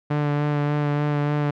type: tone with vibrato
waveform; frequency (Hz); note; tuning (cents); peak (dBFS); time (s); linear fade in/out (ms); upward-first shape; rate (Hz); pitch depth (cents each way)
sawtooth; 146.83; D3; 0; -16; 0.1-1.51; 10; sine; 3.4; 17
effects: low-pass 2000 Hz 12 dB/octave